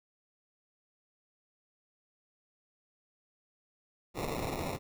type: noise with sample-and-hold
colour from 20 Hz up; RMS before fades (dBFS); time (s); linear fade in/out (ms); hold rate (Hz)
violet; -36; 4.14-4.79; 50; 1575
effects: none